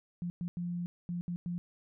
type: tone bursts at uneven times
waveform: sine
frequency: 174.61 Hz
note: F3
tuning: in tune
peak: -33 dBFS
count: 6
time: 0.22-0.3 / 0.41-0.48 / 0.57-0.86 / 1.09-1.21 / 1.28-1.36 / 1.46-1.58 s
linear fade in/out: 0 ms
effects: none